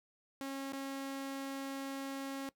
sawtooth tone with dropouts, 272.6 Hz, C#4, 29 cents flat, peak -35 dBFS, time 0.41-2.49 s, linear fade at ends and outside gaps 0 ms, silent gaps 0.723-0.732 s, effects noise-tail reverb RT60 0.1 s tail -19 dB re dry

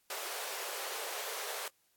pink high-pass noise, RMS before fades -40 dBFS, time 0.1-1.68 s, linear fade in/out 2 ms, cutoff 420 Hz, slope 48 dB/octave, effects white hiss -73 dBFS RMS until 1.96 s + AAC 64 kbps

